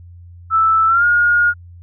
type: tone with pitch glide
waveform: sine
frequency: 1318.5 to 1429.6 Hz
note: E6 to F6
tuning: 0 to +40 cents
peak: -10 dBFS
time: 0.5-1.54 s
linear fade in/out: 50 ms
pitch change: +140 cents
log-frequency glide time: 0.87-1.05 s
effects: added 87 Hz sine -36 dBFS peak until 1.82 s